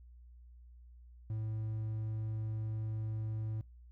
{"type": "tone", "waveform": "triangle", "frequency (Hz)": 109.3, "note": "A2", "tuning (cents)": -11, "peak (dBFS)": -33, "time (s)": [1.3, 3.61], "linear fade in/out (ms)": 0, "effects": ["noise-tail reverb RT60 0.2 s tail -23 dB re dry", "added 60 Hz sine -53 dBFS peak until 3.91 s"]}